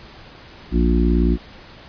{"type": "harmonic tone", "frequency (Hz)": 58.9, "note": "A#1", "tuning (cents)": 19, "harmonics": [1, 3, 4, 5, 6], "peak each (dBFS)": [-16, -21, -22, -23, -24], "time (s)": [0.71, 1.38], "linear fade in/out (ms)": 50, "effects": ["pink hiss -42 dBFS RMS until 1.88 s", "resampled to 11025 Hz"]}